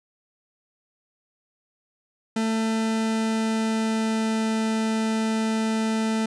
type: tone with pitch glide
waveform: 40% pulse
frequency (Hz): 222.5 to 221.1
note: A3 to A3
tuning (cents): +20 to +9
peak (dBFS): -21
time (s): 2.36-6.26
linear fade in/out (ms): 5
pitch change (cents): -11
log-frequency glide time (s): 2.62-4.54
effects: resampled to 22050 Hz